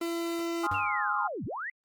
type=tone; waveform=40% pulse; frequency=337 Hz; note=E4; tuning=38 cents sharp; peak=-29 dBFS; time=0.01-0.67 s; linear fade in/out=5 ms
type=chord; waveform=sine; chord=F minor seventh; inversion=first; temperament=equal; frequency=830.6 / 1046.5 / 1244.5 / 1396.9 Hz; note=Ab5 / C6 / Eb6 / F6; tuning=0 / 0 / 0 / 0 cents; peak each=-33 dBFS; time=0.63-1.28 s; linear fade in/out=10 ms
type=tone with exponential decay; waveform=square; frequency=98 Hz; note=G2; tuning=in tune; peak=-33 dBFS; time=0.71-0.97 s; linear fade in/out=5 ms; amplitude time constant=56 ms
type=linear two-way sweep; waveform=sine; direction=down then up; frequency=2794 to 86 to 2060 Hz; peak=-33 dBFS; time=0.74-1.7 s; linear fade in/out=5 ms; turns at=1.45 s
effects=Opus 24 kbps